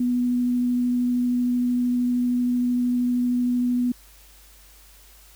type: tone with vibrato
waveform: sine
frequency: 245.8 Hz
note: B3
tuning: 8 cents flat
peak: -19 dBFS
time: 0-3.92 s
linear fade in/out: 5 ms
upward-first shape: triangle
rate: 13 Hz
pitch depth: 9 cents each way
effects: added 50 Hz sine -51 dBFS peak until 5.35 s + white hiss -52 dBFS RMS until 5.35 s